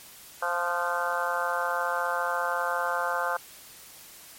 harmonic tone with a mistuned harmonic, 174.61 Hz, F3, in tune, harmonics 3 / 4 / 5 / 6 / 7 / 8 / 9, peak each -33 / -33 / -33 / -33 / -33 / -33 / -33 dBFS, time 0.42-3.37 s, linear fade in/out 5 ms, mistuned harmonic 9, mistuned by -40 cents, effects white hiss -48 dBFS RMS until 4.38 s + MP3 64 kbps

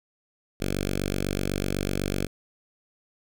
5% pulse tone with notch filter, 48 Hz, G1, 36 cents flat, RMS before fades -28 dBFS, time 0.6-2.27 s, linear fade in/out 10 ms, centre 960 Hz, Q 0.76, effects none

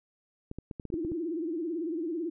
clicks, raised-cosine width 3 ms, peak -25 dBFS, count 9, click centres 0.514 / 0.586 / 0.712 / 0.798 / 0.853 / 0.902 / 0.941 / 1.049 / 1.118 s
sine tone with vibrato, 329.6 Hz, E4, in tune, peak -30 dBFS, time 0.92-2.3 s, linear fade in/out 10 ms, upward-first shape sine, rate 18 Hz, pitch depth 130 cents each way
effects none

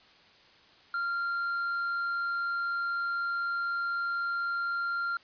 triangle tone, 1388 Hz, F6, 11 cents flat, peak -27 dBFS, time 0.94-5.17 s, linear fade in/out 2 ms, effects white hiss -58 dBFS RMS until 5.23 s + resampled to 11025 Hz

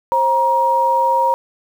sine tone pair together, 531 / 946.1 Hz, C5 / A#5, +25 / +25 cents, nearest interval minor seventh, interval 1000 cents, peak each -19 / -13 dBFS, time 0.12-1.34 s, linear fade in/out 0 ms, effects 7-bit

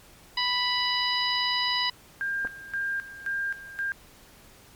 harmonic tone, 987.8 Hz, B5, in tune, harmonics 1 / 2 / 3 / 4 / 5, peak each -30 / -30 / -30 / -30 / -30 dBFS, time 0.37-1.9 s, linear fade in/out 5 ms
sine tone with tremolo, 1600 Hz, G6, 35 cents sharp, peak -26 dBFS, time 2.21-3.92 s, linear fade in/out 0 ms, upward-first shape square, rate 1.9 Hz, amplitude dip 80%
clicks, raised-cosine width 1 ms, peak -25 dBFS, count 2, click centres 2.448 / 2.452 s
effects pink hiss -53 dBFS RMS until 4.75 s + MP3 96 kbps

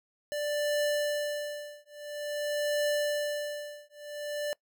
square tone with tremolo, 589 Hz, D5, 5 cents sharp, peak -26 dBFS, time 0.32-4.53 s, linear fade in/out 0 ms, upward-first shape triangle, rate 0.49 Hz, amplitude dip 100%, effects noise-tail reverb RT60 0.1 s tail -23 dB re dry

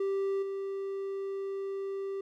triangle tone with level steps, 391.5 Hz, G4, 2 cents flat, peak -26 / -31 dBFS, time 0-2.21 s, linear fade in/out 5 ms, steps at 0.42 s, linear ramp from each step 10 ms, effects none

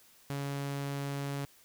sawtooth tone, 140.4 Hz, C#3, 22 cents sharp, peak -30 dBFS, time 0.3-1.45 s, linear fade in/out 0 ms, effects white hiss -61 dBFS RMS until 1.64 s

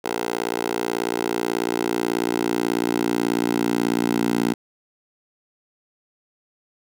10% pulse tone with high-pass filter sweep, 58.27 Hz, A#1, in tune, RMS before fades -23 dBFS, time 0.04-4.54 s, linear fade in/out 10 ms, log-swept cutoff 470 to 250 Hz, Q 2, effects none

